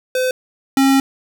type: tone pair in turn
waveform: square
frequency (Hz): 511 / 270.7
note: C5 / C#4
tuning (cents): -41 / -41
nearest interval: major seventh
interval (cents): 1100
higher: first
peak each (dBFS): -16 / -11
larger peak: second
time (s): 0.15-0.31 / 0.77-1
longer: second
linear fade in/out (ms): 2
effects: none